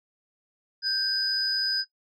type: tone pair together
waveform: sine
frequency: 1568 / 4978 Hz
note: G6 / D#8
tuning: 0 / 0 cents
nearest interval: octave + minor sixth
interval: 2000 cents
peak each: -31 / -23 dBFS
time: 0.82-1.85 s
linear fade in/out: 50 ms
effects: noise-tail reverb RT60 0.1 s tail -20 dB re dry + tanh soft clip ceiling -16 dBFS